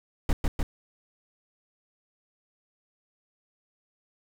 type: noise with echo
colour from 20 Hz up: brown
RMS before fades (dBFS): -21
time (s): 0.29-0.33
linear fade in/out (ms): 2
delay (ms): 150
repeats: 2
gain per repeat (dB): -2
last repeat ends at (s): 0.63
effects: none